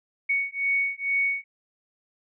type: beating tone pair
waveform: sine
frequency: 2226 / 2228.2 Hz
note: C#7 / C#7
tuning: +7 / +8 cents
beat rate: 2.2 Hz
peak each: -26 dBFS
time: 0.29-1.44 s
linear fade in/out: 10 ms
effects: none